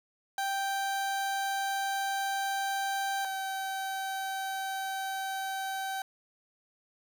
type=tone pair in turn; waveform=30% pulse; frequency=784 / 771.9 Hz; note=G5 / G5; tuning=0 / -27 cents; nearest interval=unison; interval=27 cents; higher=first; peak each=-27 / -30 dBFS; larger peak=first; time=0.38-3.25 / 3.25-6.02 s; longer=first; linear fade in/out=2 ms; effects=none